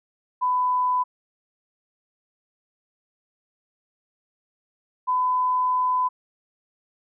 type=tone pair in turn; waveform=sine; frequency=1000 / 1006.4 Hz; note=B5 / B5; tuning=+21 / +32 cents; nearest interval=unison; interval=11 cents; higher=second; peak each=-19 dBFS; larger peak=neither; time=0.41-1.04 / 5.07-6.09 s; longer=second; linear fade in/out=20 ms; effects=none